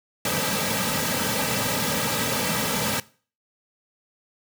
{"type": "noise with comb filter", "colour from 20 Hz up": "pink", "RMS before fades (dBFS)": -24, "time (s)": [0.25, 3], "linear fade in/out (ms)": 2, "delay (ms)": 2.8, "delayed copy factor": -0.75, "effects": ["noise-tail reverb RT60 0.4 s tail -20 dB re dry", "high-pass 150 Hz 12 dB/octave"]}